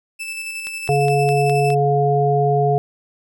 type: tone with tremolo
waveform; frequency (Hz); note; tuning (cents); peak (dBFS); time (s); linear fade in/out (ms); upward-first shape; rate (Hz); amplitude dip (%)
40% pulse; 2637; E7; 0; -24; 0.19-1.75; 20; square; 11; 30
type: click train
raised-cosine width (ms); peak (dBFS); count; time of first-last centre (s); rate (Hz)
0.2; -16; 6; 0.67-1.703; 4.84
type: harmonic tone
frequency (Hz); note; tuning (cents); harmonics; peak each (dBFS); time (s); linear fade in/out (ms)
141.6; C#3; +37; 1 / 3 / 5; -18 / -18 / -18; 0.89-2.78; 0
effects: none